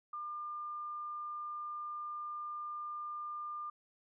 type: tone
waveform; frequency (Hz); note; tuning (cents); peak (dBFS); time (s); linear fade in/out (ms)
sine; 1200; D6; +37; -39; 0.13-3.7; 5
effects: none

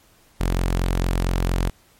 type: tone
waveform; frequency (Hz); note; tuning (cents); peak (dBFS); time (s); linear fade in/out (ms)
sawtooth; 44.35; F1; +27; -15; 0.4-1.7; 10
effects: pink hiss -56 dBFS RMS until 1.99 s + MP3 64 kbps

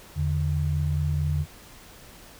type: tone pair together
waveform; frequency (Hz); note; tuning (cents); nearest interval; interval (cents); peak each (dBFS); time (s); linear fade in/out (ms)
sine; 82.56 / 147.1; E2 / D3; +3 / +3; minor seventh; 1000; -25; 0.15-1.46; 50
effects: pink hiss -48 dBFS RMS until 2.39 s

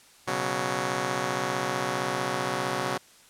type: chord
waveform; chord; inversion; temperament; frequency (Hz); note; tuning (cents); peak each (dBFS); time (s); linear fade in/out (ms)
5% pulse; B suspended second; none; just; 123.47 / 138.9 / 185.21; B2 / C#3 / F#3; 0 / +4 / +2; -21; 0.27-2.98; 10
effects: white hiss -55 dBFS RMS until 3.29 s + low-pass 10000 Hz 12 dB/octave

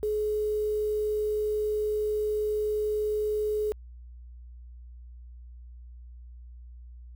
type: tone with quantisation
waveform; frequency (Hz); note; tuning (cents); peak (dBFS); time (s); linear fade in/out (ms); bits
sine; 424.6; G#4; +38; -25; 0.03-3.72; 0; 8
effects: added 60 Hz sine -43 dBFS peak until 7.15 s

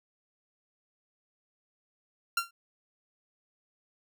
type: tone with exponential decay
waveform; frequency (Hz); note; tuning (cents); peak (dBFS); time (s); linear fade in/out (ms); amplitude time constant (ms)
sawtooth; 1377; F6; -25; -19; 2.37-2.51; 5; 29
effects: none

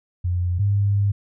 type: tone pair in turn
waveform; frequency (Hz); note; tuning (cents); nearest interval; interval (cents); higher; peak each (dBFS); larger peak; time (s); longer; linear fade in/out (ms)
sine; 88.9 / 100.83; F2 / G2; +31 / +49; major second; 218; second; -19 / -16; second; 0.24-0.59 / 0.59-1.12; second; 10
effects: none

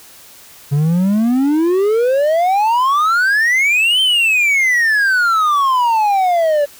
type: exponential two-way sweep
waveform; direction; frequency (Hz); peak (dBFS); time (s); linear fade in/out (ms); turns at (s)
triangle; up then down; 138.59 to 3136 to 567; -9; 0.71-6.66; 20; 4.01
effects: white hiss -41 dBFS RMS until 6.79 s

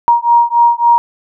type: beating tone pair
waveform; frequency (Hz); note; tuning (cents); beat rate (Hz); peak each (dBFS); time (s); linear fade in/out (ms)
sine; 942 / 945.6; A#5 / A#5; +18 / +24; 3.6; -10; 0.08-0.98; 0
effects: none

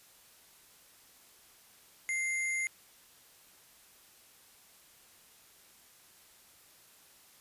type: tone with sample-and-hold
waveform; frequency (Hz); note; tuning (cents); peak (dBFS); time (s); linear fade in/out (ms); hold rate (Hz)
sine; 2093; C7; 0; -30; 2.09-2.67; 0; 8820
effects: white hiss -60 dBFS RMS until 7.4 s + resampled to 32000 Hz

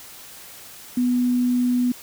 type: tone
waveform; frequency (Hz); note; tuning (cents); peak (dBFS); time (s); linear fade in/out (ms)
sine; 246.9; B3; 0; -17; 0.97-1.92; 5
effects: white hiss -42 dBFS RMS until 2.02 s

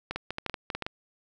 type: clicks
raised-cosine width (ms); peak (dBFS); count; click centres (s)
0.3; -16; 11; 0.11 / 0.16 / 0.306 / 0.384 / 0.463 / 0.497 / 0.542 / 0.702 / 0.75 / 0.823 / 0.865
effects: none

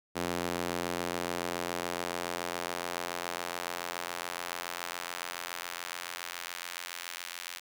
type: tone with high-pass filter sweep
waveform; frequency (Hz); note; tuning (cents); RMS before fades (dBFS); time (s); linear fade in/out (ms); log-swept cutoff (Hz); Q
sawtooth; 87.1; F2; -4; -37; 0.15-7.6; 20; 280 to 2100; 0.75
effects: none

